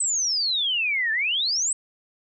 sine exponential two-way sweep, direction down then up, 8240 to 1732 to 8240 Hz, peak -21 dBFS, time 0-1.73 s, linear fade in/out 5 ms, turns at 1.12 s, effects none

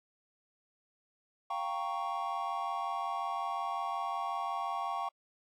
triangle chord, G half-diminished seventh, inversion third, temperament equal, 698.5 / 784 / 932.3 / 1108.7 Hz, F5 / G5 / Bb5 / Db6, 0 / 0 / 0 / 0 cents, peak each -38 / -36 / -39 / -35 dBFS, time 1.5-5.09 s, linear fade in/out 5 ms, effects AAC 64 kbps

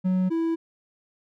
triangle tone pair in turn, 185.1 / 329.2 Hz, F#3 / E4, +1 / -2 cents, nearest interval minor seventh, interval 997 cents, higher second, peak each -18 / -20 dBFS, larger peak first, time 0.04-0.3 / 0.3-0.56 s, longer neither, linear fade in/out 20 ms, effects none

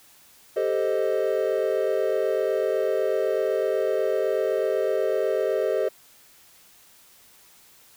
triangle chord, A half-diminished seventh, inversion third, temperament equal, 392 / 440 / 523.3 / 622.3 Hz, G4 / A4 / C5 / Eb5, 0 / 0 / 0 / 0 cents, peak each -25 dBFS, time 0.56-5.89 s, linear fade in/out 10 ms, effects white hiss -54 dBFS RMS until 7.96 s

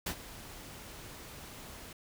pink noise with ADSR envelope, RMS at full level -33 dBFS, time 0.06-1.93 s, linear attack 9 ms, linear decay 76 ms, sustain -15 dB, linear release 5 ms, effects none

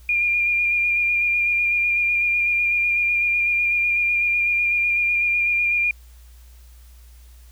sine tone with vibrato, 2409 Hz, D7, 43 cents sharp, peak -17 dBFS, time 0.09-5.91 s, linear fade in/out 2 ms, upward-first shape square, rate 8 Hz, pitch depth 16 cents each way, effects added 60 Hz sine -43 dBFS peak until 7.51 s + white hiss -56 dBFS RMS until 7.51 s

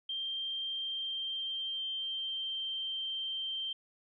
sine tone with pitch glide, 3168 to 3139 Hz, G7 to G7, +18 to +2 cents, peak -34 dBFS, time 0.09-3.73 s, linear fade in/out 5 ms, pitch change -16 cents, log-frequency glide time 0.69-2.64 s, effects none

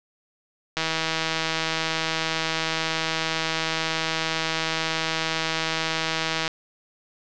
click train, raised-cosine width 0.2 ms, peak -7 dBFS, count 920, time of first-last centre 0.77-6.478 s, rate 161 Hz, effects low-pass 6000 Hz 12 dB/octave

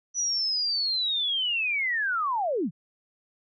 sine linear sweep, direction down, 5950 to 129.8 Hz, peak -24 dBFS, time 0.14-2.71 s, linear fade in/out 50 ms, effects none

